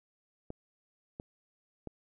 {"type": "clicks", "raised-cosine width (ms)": 2, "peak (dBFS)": -27, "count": 3, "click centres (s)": [0.504, 1.199, 1.873], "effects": []}